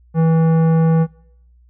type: tone with tanh clipping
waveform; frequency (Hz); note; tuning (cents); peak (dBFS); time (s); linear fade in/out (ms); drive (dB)
sine; 162.6; E3; -23; -13; 0.14-1.07; 50; 14
effects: noise-tail reverb RT60 0.7 s tail -22 dB re dry + added 60 Hz sine -47 dBFS peak until 1.69 s